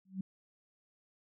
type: tone with exponential growth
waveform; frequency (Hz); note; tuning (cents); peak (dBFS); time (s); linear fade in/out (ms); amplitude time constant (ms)
sine; 190; F#3; +46; -31; 0.05-0.21; 5; 34
effects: none